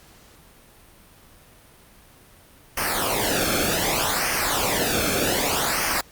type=noise with flanger; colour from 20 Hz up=pink; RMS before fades=-23 dBFS; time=2.77-6.01 s; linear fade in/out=5 ms; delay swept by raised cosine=0.26 to 1.05 ms; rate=0.65 Hz; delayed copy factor=-0.75; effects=pink hiss -51 dBFS RMS until 6.11 s + Opus 48 kbps